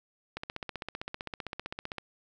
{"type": "click train", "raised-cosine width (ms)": 0.3, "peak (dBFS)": -20, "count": 26, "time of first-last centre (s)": [0.37, 1.983], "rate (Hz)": 15.5, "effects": []}